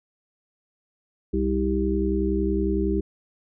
harmonic tone with a mistuned harmonic, 65.41 Hz, C2, in tune, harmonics 1 / 3 / 5 / 6, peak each -26 / -27 / -26 / -26 dBFS, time 1.33-3.01 s, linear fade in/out 10 ms, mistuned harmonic 5, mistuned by -29 cents, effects none

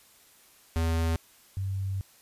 square / sine tone pair in turn, 82.1 / 96.5 Hz, E2 / G2, -6 / -27 cents, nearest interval minor third, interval 279 cents, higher second, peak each -25 / -28 dBFS, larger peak first, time 0.76-1.16 / 1.57-2.01 s, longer second, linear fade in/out 0 ms, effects white hiss -58 dBFS RMS until 2.21 s + resampled to 32000 Hz

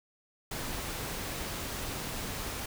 pink noise, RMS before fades -37 dBFS, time 0.51-2.66 s, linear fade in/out 5 ms, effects none

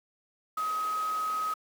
sine tone in noise, 1266 Hz, D#6, 30 cents sharp, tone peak -28 dBFS, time 0.57-1.54 s, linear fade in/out 5 ms, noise pink, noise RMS -43 dBFS, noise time 0.57-1.54 s, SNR +12 dB, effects high-pass 400 Hz 12 dB/octave

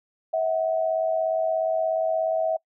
sine tone pair together, 645.1 / 742 Hz, E5 / F#5, -38 / +5 cents, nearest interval major second, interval 243 cents, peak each -22 / -28 dBFS, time 0.33-2.57 s, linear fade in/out 10 ms, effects noise-tail reverb RT60 0.1 s tail -25 dB re dry

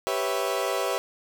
30% pulse chord, C# half-diminished seventh, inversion second, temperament equal, 392 / 493.9 / 554.4 / 659.3 Hz, G4 / B4 / C#5 / E5, 0 / 0 / 0 / 0 cents, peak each -28 dBFS, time 0.07-0.98 s, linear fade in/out 0 ms, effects none

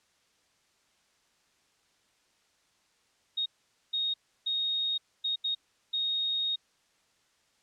sine tone bursts at uneven times, 3729 Hz, A#7, in tune, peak -27 dBFS, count 6, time 3.37-3.46 / 3.93-4.14 / 4.46-4.98 / 5.24-5.36 / 5.44-5.55 / 5.93-6.56 s, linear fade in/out 10 ms, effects white hiss -69 dBFS RMS until 7.62 s + low-pass 7000 Hz 12 dB/octave

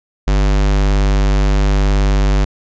square tone, 49.49 Hz, G1, 17 cents sharp, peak -11 dBFS, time 0.27-2.45 s, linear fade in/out 10 ms, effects resampled to 16000 Hz

